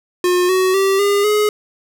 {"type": "tone with pitch steps", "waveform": "square", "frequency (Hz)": [358.8, 373.4, 388.6, 404.4, 420.8], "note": ["F4", "F#4", "G4", "G#4", "G#4"], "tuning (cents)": [47, 16, -15, -46, 23], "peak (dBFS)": -13, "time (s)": [0.24, 1.49], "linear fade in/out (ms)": 2, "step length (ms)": 250, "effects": []}